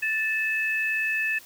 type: tone pair together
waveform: sine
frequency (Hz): 1760 / 2598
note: A6 / E7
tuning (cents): 0 / -26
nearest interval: perfect fifth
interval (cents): 674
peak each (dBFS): -26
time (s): 0.02-1.39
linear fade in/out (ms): 10
effects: white hiss -49 dBFS RMS until 1.45 s